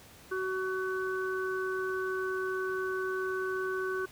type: harmonic tone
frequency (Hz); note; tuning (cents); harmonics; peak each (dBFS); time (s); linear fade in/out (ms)
375.9; F#4; +27; 1 / 3 / 4; -32 / -39 / -36; 0.31-4.06; 10
effects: pink hiss -54 dBFS RMS until 4.11 s + high-pass 60 Hz 12 dB/octave